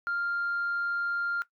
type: tone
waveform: sine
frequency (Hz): 1396.9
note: F6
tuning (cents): 0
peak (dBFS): -26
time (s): 0.07-1.42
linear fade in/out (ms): 0
effects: noise-tail reverb RT60 0.1 s tail -17 dB re dry + tanh soft clip ceiling -24 dBFS